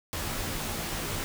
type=noise with comb filter; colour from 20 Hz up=pink; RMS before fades=-33 dBFS; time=0.13-1.24 s; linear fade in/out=0 ms; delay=16 ms; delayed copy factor=-0.7; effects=none